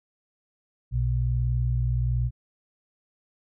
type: tone pair together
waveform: sine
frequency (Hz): 61 / 122.14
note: B1 / B2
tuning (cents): -21 / -19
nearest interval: octave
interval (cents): 1202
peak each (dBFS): -25 / -24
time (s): 0.91-2.31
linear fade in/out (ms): 50
effects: none